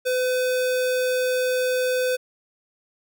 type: tone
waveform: square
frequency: 506 Hz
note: B4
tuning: 42 cents sharp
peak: -21 dBFS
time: 0.05-2.17 s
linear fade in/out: 20 ms
effects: none